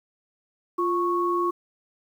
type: tone pair together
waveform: sine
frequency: 349.2 / 1104.8 Hz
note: F4 / C#6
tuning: 0 / -6 cents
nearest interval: octave + minor sixth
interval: 1994 cents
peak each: -24 dBFS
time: 0.78-1.51 s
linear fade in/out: 10 ms
effects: 9-bit